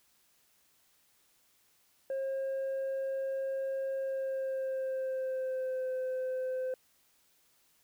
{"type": "tone with pitch glide", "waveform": "sine", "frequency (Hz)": [537, 515.1], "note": ["C5", "C5"], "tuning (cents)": [45, -27], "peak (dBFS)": -29, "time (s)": [2.1, 6.74], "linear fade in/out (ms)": 2, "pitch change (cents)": -72, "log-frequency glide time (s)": [3.96, 5.91], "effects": ["tanh soft clip ceiling -31 dBFS", "white hiss -69 dBFS RMS until 7.83 s"]}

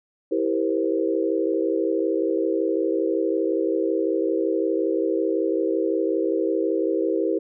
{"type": "chord", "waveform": "sine", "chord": "C dominant seventh", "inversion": "first", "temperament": "just", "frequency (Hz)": [327, 392.4, 470.9, 523.3], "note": ["E4", "G4", "Bb4", "C5"], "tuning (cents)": [-14, 2, 18, 0], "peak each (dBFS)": [-24, -25, -26, -28], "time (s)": [0.31, 7.39], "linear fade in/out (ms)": 10, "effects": []}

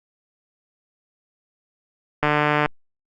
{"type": "click train", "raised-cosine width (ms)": 0.5, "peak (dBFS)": -4, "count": 65, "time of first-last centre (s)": [2.23, 2.66], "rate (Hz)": 149, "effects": ["Opus 48 kbps"]}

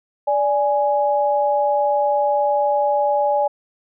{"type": "tone pair together", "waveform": "sine", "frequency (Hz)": [583.5, 832], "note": ["D5", "G#5"], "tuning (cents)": [-11, 3], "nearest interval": "tritone", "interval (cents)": 614, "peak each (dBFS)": -18, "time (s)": [0.27, 3.48], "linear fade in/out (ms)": 10, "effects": []}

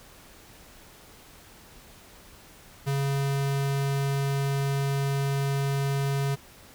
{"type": "tone", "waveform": "square", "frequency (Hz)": 138.7, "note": "C#3", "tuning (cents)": 1, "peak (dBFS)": -25, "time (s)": [2.86, 6.36], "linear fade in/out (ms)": 20, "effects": ["pink hiss -51 dBFS RMS until 6.74 s"]}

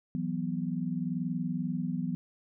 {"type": "chord", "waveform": "sine", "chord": "E suspended second", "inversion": "none", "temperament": "just", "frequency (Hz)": [164.81, 185.42, 247.2], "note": ["E3", "F#3", "B3"], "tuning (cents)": [0, 4, 2], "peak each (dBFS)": -34, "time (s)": [0.15, 2.15], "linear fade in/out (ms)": 0, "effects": []}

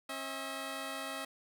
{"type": "tone pair together", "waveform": "10% pulse", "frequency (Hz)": [270, 641.8], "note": ["C#4", "E5"], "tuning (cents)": [-45, -46], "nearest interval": "octave + minor third", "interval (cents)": 1499, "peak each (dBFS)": [-34, -32], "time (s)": [0.09, 1.25], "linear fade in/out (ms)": 5, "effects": []}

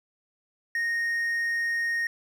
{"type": "tone", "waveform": "triangle", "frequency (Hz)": 1858, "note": "A#6", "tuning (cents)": -6, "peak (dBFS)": -23, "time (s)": [0.75, 2.07], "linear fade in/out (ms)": 2, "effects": []}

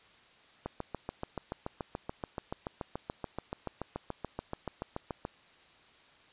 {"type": "click train", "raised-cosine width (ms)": 1, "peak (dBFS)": -21, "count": 33, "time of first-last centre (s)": [0.66, 5.251], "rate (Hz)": 6.97, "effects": ["white hiss -60 dBFS RMS until 6.32 s", "resampled to 8000 Hz"]}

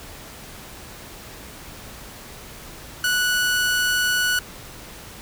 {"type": "tone", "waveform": "sawtooth", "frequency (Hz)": 1475, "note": "F#6", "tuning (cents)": -6, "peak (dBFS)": -15, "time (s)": [3.04, 4.39], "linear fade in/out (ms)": 2, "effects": ["pink hiss -40 dBFS RMS until 5.21 s"]}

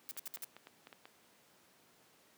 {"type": "noise bursts", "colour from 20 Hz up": "blue", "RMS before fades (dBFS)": -43, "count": 5, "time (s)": [0.09, 0.444], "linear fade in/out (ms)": 0, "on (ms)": 22, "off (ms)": 61}
{"type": "clicks", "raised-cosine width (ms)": 0.3, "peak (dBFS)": -35, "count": 9, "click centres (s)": [0.167, 0.272, 0.372, 0.435, 0.566, 0.671, 0.871, 0.928, 1.055]}
{"effects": ["pink hiss -66 dBFS RMS until 2.37 s", "high-pass 200 Hz 12 dB/octave"]}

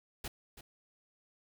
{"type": "noise with echo", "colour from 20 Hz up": "pink", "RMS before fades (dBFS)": -40, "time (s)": [0.24, 0.28], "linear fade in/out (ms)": 5, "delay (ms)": 330, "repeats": 1, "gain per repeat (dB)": -12, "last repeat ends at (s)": 0.61, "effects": []}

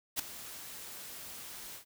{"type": "noise with ADSR envelope", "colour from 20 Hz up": "white", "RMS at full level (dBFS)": -30, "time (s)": [0.16, 1.85], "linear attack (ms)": 33, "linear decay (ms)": 6, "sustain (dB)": -16, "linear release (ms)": 100, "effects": []}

